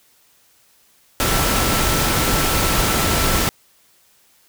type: tone in noise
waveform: sine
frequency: 1333 Hz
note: E6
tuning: 19 cents sharp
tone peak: -27 dBFS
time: 1.2-3.49 s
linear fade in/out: 0 ms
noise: pink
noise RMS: -18 dBFS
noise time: 1.2-3.49 s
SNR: -12 dB
effects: white hiss -56 dBFS RMS until 4.48 s